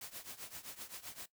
white noise with tremolo, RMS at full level -45 dBFS, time 0.01-1.26 s, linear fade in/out 5 ms, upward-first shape triangle, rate 7.7 Hz, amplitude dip 90%, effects noise-tail reverb RT60 0.1 s tail -17 dB re dry

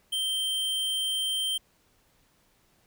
square tone, 3136 Hz, G7, in tune, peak -27 dBFS, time 0.12-1.58 s, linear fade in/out 10 ms, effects pink hiss -66 dBFS RMS until 2.86 s

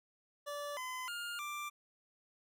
25% pulse tone with pitch steps, 580 / 1019 / 1412 / 1180 Hz, D5 / C6 / F6 / D6, -22 / -46 / +19 / +8 cents, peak -36 dBFS, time 0.46-1.7 s, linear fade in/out 20 ms, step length 310 ms, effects none

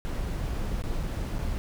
brown noise with dropouts, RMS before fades -30 dBFS, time 0.05-1.58 s, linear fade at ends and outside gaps 0 ms, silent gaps 0.821-0.839 / 1.031-1.035 / 1.383-1.39 s, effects none

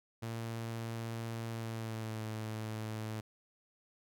sawtooth tone with pitch glide, 114.5 to 109.52 Hz, A#2 to A2, -31 to -8 cents, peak -34 dBFS, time 0.22-3.21 s, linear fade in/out 10 ms, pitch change -77 cents, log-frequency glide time 1.48-2.26 s, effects none

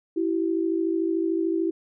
sine tone pair together, 329.6 / 383.1 Hz, E4 / G4, 0 / -40 cents, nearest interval minor third, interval 260 cents, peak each -23 / -27 dBFS, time 0.16-1.71 s, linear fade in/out 10 ms, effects none

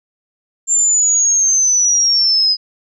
sine linear sweep, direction down, 7330 to 4980 Hz, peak -10 dBFS, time 0.67-2.57 s, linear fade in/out 50 ms, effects none

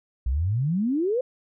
sine exponential sweep, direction up, 57.7 to 529 Hz, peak -21 dBFS, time 0.26-1.21 s, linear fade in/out 5 ms, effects none

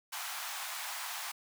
pink high-pass noise, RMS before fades -40 dBFS, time 0.12-1.32 s, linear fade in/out 10 ms, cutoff 740 Hz, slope 48 dB/octave, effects none

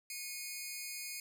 10% pulse tone pair together, 2174 / 2463 Hz, C#7 / D#7, -34 / -18 cents, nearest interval major second, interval 216 cents, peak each -35 / -35 dBFS, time 0.1-1.2 s, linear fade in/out 2 ms, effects none

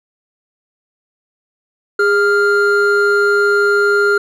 triangle tone pair together, 408.3 / 1399 Hz, G#4 / F6, -29 / +3 cents, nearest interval octave + major sixth, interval 2132 cents, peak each -11 dBFS, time 1.99-4.18 s, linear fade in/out 5 ms, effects none

